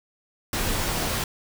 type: noise with comb filter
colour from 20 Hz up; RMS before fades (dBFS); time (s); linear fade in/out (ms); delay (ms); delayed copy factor
pink; -26; 0.53-1.24; 2; 16; -0.5
effects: none